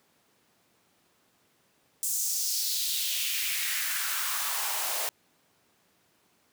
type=noise with high-pass filter sweep; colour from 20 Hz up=white; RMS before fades=-30 dBFS; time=2.03-5.09 s; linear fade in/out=0 ms; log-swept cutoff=7700 to 600 Hz; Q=2.3; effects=pink hiss -67 dBFS RMS until 6.52 s + high-pass 150 Hz 12 dB/octave